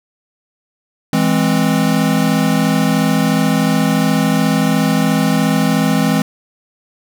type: chord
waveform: square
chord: E augmented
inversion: none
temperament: equal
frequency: 164.81 / 207.7 / 261.6 Hz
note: E3 / G#3 / B#3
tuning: 0 / 0 / 0 cents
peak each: -17 dBFS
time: 1.13-6.22 s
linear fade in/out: 2 ms
effects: none